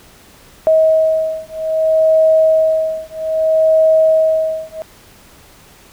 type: beating tone pair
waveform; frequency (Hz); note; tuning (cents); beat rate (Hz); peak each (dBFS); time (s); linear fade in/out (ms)
sine; 636 / 636.62; D#5 / D#5; +38 / +40; 0.62; -13; 0.67-4.82; 0
effects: pink hiss -44 dBFS RMS until 5.92 s